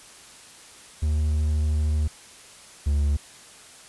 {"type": "tone pair in turn", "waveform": "triangle", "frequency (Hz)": [76.1, 72.26], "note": ["D#2", "D2"], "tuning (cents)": [-38, -27], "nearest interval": "minor second", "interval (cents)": 89, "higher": "first", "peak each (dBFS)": [-18, -17], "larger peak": "second", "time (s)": [[1.02, 2.08], [2.86, 3.17]], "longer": "first", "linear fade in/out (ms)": 10, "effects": ["white hiss -47 dBFS RMS until 3.88 s", "resampled to 24000 Hz"]}